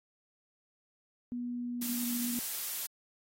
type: tone with pitch glide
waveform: sine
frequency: 243.1 to 241.4 Hz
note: B3 to B3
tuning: -27 to -39 cents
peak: -34 dBFS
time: 1.32-2.39 s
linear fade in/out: 0 ms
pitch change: -12 cents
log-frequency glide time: 1.51-2.07 s
type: noise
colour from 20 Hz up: blue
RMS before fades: -36 dBFS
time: 1.81-2.87 s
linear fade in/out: 10 ms
effects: AAC 48 kbps